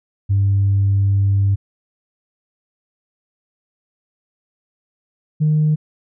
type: tone pair in turn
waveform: sine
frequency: 99 / 153.21 Hz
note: G2 / D#3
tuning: +18 / -26 cents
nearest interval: minor sixth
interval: 756 cents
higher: second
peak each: -11 dBFS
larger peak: neither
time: 0.29-1.56 / 5.4-5.76 s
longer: first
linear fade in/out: 20 ms
effects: tanh soft clip ceiling -9 dBFS